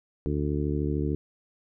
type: harmonic tone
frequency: 73.42 Hz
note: D2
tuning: in tune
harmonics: 1 / 2 / 3 / 4 / 5 / 6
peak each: -30 / -30 / -36 / -31 / -33 / -36 dBFS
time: 0.26-1.15 s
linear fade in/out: 0 ms
effects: none